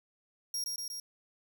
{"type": "tone with echo", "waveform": "sawtooth", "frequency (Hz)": 5600, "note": "F8", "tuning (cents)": 4, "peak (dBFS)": -30, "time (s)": [0.54, 0.64], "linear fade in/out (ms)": 2, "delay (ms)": 120, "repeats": 3, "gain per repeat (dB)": -2, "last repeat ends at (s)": 1, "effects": ["11-bit"]}